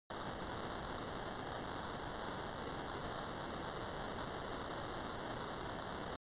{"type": "noise with sample-and-hold", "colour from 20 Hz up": "white", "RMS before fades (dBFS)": -44, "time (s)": [0.1, 6.16], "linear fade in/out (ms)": 2, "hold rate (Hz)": 2450, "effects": ["resampled to 8000 Hz"]}